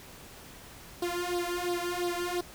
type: tone with flanger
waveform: sawtooth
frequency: 351.7 Hz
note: F4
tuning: 12 cents sharp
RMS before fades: -32 dBFS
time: 1.02-2.41 s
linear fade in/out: 5 ms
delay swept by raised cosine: 0.21 to 2.21 ms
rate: 2.9 Hz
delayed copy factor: +0.9
effects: pink hiss -49 dBFS RMS until 2.54 s